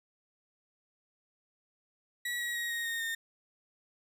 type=tone with pitch steps; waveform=35% pulse; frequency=1932 / 1910.9 / 1890.1 / 1869.4 / 1849 / 1828.8 Hz; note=B6 / A#6 / A#6 / A#6 / A#6 / A#6; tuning=-39 / +42 / +23 / +4 / -15 / -34 cents; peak=-31 dBFS; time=2.25-3.15 s; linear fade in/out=5 ms; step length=150 ms; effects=none